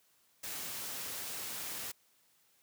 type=noise; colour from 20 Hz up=white; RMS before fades=-41 dBFS; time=0.43-1.92 s; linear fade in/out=10 ms; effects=white hiss -70 dBFS RMS until 2.62 s + high-pass 80 Hz 12 dB/octave